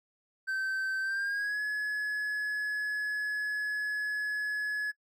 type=tone with pitch glide; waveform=triangle; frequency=1547 to 1696.8 Hz; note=G6 to G#6; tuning=-23 to +37 cents; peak=-28 dBFS; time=0.47-4.92 s; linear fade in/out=20 ms; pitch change=+160 cents; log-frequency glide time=1.01-1.61 s; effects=noise-tail reverb RT60 0.1 s tail -24 dB re dry